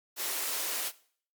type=high-pass noise; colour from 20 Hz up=white; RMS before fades=-33 dBFS; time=0.16-0.92 s; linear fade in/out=50 ms; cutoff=300 Hz; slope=24 dB/octave; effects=noise-tail reverb RT60 0.5 s tail -18 dB re dry + MP3 96 kbps